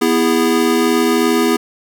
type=chord; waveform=square; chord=E major; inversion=second; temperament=equal with one note detuned; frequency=246.9 / 329.6 / 409.1 Hz; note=B3 / E4 / G#4; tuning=0 / 0 / -26 cents; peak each=-17 dBFS; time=0.01-1.57 s; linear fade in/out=10 ms; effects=none